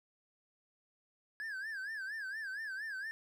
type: tone with vibrato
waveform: triangle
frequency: 1657 Hz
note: G#6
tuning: 4 cents flat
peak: -37 dBFS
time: 1.4-3.11 s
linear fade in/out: 0 ms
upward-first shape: sine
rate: 4.3 Hz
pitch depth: 150 cents each way
effects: none